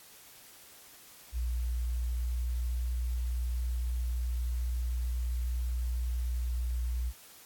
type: tone with pitch glide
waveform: sine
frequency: 60.1 to 60.52 Hz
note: B1 to B1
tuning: -46 to -34 cents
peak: -29 dBFS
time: 1.32-7.13 s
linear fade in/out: 50 ms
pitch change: +12 cents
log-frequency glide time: 1.9-2.76 s
effects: white hiss -54 dBFS RMS until 7.45 s + AAC 64 kbps